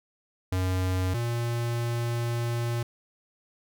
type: tone pair in turn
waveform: square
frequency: 92.5 / 118.16 Hz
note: F#2 / A#2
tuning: 0 / +24 cents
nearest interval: major third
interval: 424 cents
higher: second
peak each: -25 / -27 dBFS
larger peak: first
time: 0.52-1.14 / 1.14-2.83 s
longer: second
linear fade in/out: 5 ms
effects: none